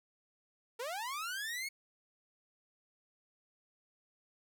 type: linear sweep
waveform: sawtooth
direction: up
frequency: 442.6 to 2217 Hz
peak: -34 dBFS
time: 0.79-1.69 s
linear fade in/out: 10 ms
effects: none